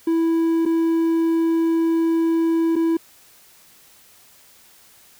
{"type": "tone with dropouts", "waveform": "triangle", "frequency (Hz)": 329.2, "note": "E4", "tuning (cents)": -2, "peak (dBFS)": -14, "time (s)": [0.07, 2.97], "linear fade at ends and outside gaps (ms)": 5, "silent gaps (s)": [[0.654, 0.66], [2.757, 2.762]], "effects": ["white hiss -51 dBFS RMS until 5.19 s"]}